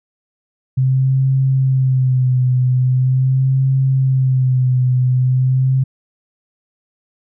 sine tone with vibrato, 130 Hz, C3, 11 cents flat, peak -11 dBFS, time 0.77-5.84 s, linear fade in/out 10 ms, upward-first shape sine, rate 0.42 Hz, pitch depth 45 cents each way, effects none

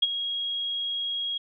sine tone with ADSR envelope, 3290 Hz, G#7, 17 cents flat, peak -16 dBFS, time 0.02-1.38 s, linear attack 9 ms, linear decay 31 ms, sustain -11 dB, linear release 8 ms, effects none

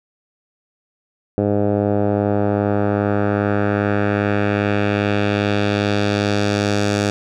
10% pulse tone with low-pass filter sweep, 102.5 Hz, G#2, 22 cents flat, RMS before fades -18 dBFS, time 1.38-7.1 s, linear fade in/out 0 ms, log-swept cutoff 570 to 6800 Hz, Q 1.3, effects none

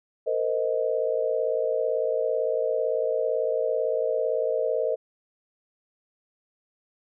sine tone cluster, 456.1 / 514 / 627 Hz, A#4 / C5 / D#5, -38 / -31 / +13 cents, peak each -27 dBFS, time 0.26-4.96 s, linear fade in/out 20 ms, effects none

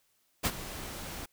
pink noise with ADSR envelope, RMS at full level -26 dBFS, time 0.43-1.26 s, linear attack 26 ms, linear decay 50 ms, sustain -15 dB, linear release 8 ms, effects white hiss -72 dBFS RMS until 1.32 s

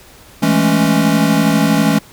square chord, A major seventh, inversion second, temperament equal, 164.81 / 207.7 / 220 / 277.2 Hz, E3 / G#3 / A3 / C#4, 0 / 0 / 0 / 0 cents, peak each -17 / -17 / -18 / -16 dBFS, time 0.42-1.99 s, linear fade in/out 10 ms, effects pink hiss -42 dBFS RMS until 2.12 s

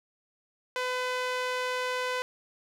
sawtooth tone with band-pass filter, 504 Hz, B4, 35 cents sharp, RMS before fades -31 dBFS, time 0.76-2.22 s, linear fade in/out 0 ms, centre 1800 Hz, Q 0.53, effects none

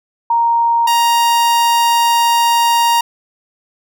sine / 45% pulse tone pair in turn, 932.3 / 936.6 Hz, A#5 / A#5, 0 / +8 cents, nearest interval unison, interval 8 cents, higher second, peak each -10 dBFS, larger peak neither, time 0.3-0.87 / 0.87-3.01 s, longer second, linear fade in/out 5 ms, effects none

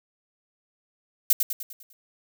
violet noise with echo, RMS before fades -17 dBFS, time 1.3-1.33 s, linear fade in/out 2 ms, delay 100 ms, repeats 6, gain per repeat -6 dB, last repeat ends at 1.93 s, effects none

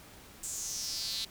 sawtooth tone with high-pass filter sweep, 223.2 Hz, A3, 25 cents sharp, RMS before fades -37 dBFS, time 0.43-1.25 s, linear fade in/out 5 ms, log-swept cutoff 7700 to 3900 Hz, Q 5.3, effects pink hiss -53 dBFS RMS until 1.3 s

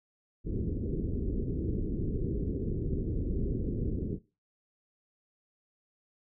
pink low-pass noise, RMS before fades -32 dBFS, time 0.44-4.19 s, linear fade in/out 50 ms, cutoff 430 Hz, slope 48 dB/octave, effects noise-tail reverb RT60 0.3 s tail -20 dB re dry

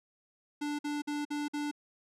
square tone bursts, 293.7 Hz, D4, in tune, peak -33 dBFS, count 5, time 0.61-1.714 s, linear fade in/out 10 ms, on 180 ms, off 51 ms, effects low-pass 9000 Hz 12 dB/octave

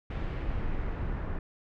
brown noise with low-pass filter sweep, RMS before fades -32 dBFS, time 0.1-1.39 s, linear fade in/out 5 ms, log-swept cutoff 2700 to 1600 Hz, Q 1.2, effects none

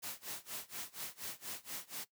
white noise with tremolo, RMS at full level -42 dBFS, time 0.02-2.05 s, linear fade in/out 20 ms, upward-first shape sine, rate 4.2 Hz, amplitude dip 95%, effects noise-tail reverb RT60 0.1 s tail -17 dB re dry + high-pass 100 Hz 12 dB/octave

